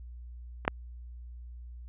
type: clicks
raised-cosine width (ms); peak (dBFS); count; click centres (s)
0.5; -25 / -8; 2; 0.651 / 0.679
effects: added 60 Hz sine -42 dBFS peak until 1.88 s + resampled to 8000 Hz